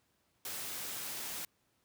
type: noise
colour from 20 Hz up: white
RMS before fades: -41 dBFS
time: 0.45-1.45 s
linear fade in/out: 2 ms
effects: pink hiss -75 dBFS RMS until 1.84 s + high-pass 80 Hz 12 dB/octave